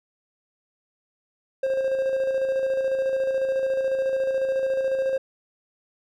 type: tone with tremolo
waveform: triangle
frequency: 532 Hz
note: C5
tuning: 29 cents sharp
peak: -18 dBFS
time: 1.63-5.18 s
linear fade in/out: 5 ms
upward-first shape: square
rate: 14 Hz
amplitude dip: 35%
effects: none